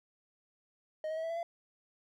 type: tone with pitch steps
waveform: triangle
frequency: 622.3 / 633.5 / 645 / 656.6 / 668.5 / 680.6 Hz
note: D#5 / D#5 / E5 / E5 / E5 / F5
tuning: 0 / +31 / -38 / -7 / +24 / -45 cents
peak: -32 dBFS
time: 1.04-1.43 s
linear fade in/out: 2 ms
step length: 65 ms
effects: none